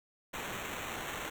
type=noise with sample-and-hold; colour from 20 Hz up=blue; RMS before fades=-40 dBFS; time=0.33-1.3 s; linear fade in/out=10 ms; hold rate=4900 Hz; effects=none